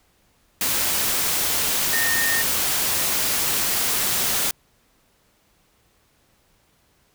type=tone in noise; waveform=sine; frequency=1835 Hz; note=A#6; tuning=28 cents flat; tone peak=-22 dBFS; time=1.93-2.42 s; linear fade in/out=2 ms; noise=white; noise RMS=-22 dBFS; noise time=0.61-4.51 s; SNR=-3 dB; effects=pink hiss -62 dBFS RMS until 7.14 s